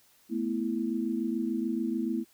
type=chord; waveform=sine; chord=A suspended second; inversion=none; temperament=equal; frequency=220 / 246.9 / 329.6 Hz; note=A3 / B3 / E4; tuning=0 / 0 / 0 cents; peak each=-32 dBFS; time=0.29-2.25 s; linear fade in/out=50 ms; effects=white hiss -63 dBFS RMS until 2.33 s